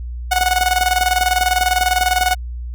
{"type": "tone with tremolo", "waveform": "sawtooth", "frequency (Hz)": 735, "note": "F#5", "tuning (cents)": -12, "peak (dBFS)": -8, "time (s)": [0.31, 2.35], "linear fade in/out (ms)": 10, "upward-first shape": "square", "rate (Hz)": 20, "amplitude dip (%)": 65, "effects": ["added 60 Hz sine -24 dBFS peak until 2.74 s"]}